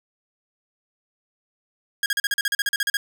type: tone bursts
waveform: sawtooth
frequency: 1638 Hz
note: G#6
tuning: 24 cents flat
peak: -16 dBFS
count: 14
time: 2.03-2.97 s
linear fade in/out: 2 ms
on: 30 ms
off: 40 ms
effects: none